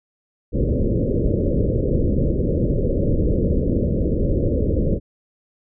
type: low-pass noise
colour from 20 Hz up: pink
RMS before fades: -19 dBFS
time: 0.52-5 s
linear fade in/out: 50 ms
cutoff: 570 Hz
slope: 96 dB/octave
effects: none